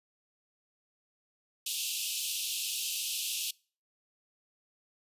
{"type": "high-pass noise", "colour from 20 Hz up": "pink", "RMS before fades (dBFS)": -34, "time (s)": [1.66, 3.51], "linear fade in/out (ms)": 5, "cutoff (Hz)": 2600, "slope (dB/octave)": 96, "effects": ["noise-tail reverb RT60 0.4 s tail -25 dB re dry", "resampled to 32000 Hz"]}